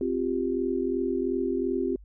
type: chord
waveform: sine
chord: C suspended fourth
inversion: none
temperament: equal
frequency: 261.6 / 349.2 / 392 Hz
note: C4 / F4 / G4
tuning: 0 / 0 / 0 cents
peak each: -29 dBFS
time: 0.01-1.96 s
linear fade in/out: 2 ms
effects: added 50 Hz sine -46 dBFS peak until 2.04 s